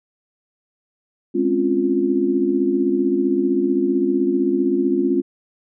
sine chord, Db major seventh, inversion second, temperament equal, 207.7 / 261.6 / 277.2 / 349.2 Hz, Ab3 / C4 / Db4 / F4, 0 / 0 / 0 / 0 cents, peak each -25 / -22 / -21 / -19 dBFS, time 1.34-5.22 s, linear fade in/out 20 ms, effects none

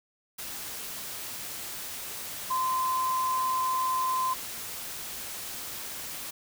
sine tone in noise, 1033 Hz, C6, 22 cents flat, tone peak -25 dBFS, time 2.5-4.34 s, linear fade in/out 10 ms, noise white, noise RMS -38 dBFS, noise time 0.38-6.31 s, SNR +10 dB, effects none

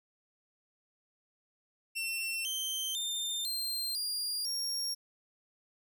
sawtooth tone with pitch steps, 2702 / 3122 / 3607 / 4167 / 4814 / 5562 Hz, E7 / G7 / A7 / C8 / D8 / F8, +42 / -8 / +42 / -8 / +42 / -8 cents, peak -30 dBFS, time 1.95-4.95 s, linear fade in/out 20 ms, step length 500 ms, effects none

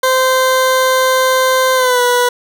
20% pulse tone with pitch glide, 518 to 490.1 Hz, C5 to B4, -17 to -13 cents, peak -5 dBFS, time 0.03-2.29 s, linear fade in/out 5 ms, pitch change -96 cents, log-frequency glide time 1.75-2.01 s, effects none

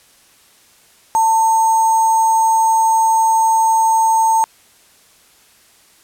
sine tone with sample-and-hold, 894 Hz, A5, 27 cents sharp, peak -10 dBFS, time 1.15-4.44 s, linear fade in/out 0 ms, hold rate 7350 Hz, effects white hiss -50 dBFS RMS until 6.03 s + low-pass 12000 Hz 12 dB/octave

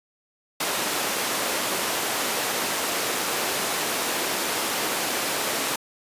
pink high-pass noise, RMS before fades -26 dBFS, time 0.6-5.76 s, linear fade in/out 5 ms, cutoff 350 Hz, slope 12 dB/octave, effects resampled to 32000 Hz

